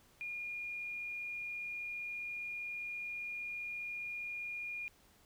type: tone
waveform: sine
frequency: 2425 Hz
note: D#7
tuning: 45 cents flat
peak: -39 dBFS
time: 0.21-4.88 s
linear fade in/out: 0 ms
effects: pink hiss -66 dBFS RMS until 5.25 s